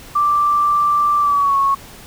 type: tone with pitch glide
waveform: sine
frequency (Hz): 1174.7 to 1102.4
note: D6 to C#6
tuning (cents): 0 to -10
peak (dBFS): -12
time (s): 0.15-1.75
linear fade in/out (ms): 10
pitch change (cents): -110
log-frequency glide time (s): 1.2-1.57
effects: pink hiss -39 dBFS RMS until 2.06 s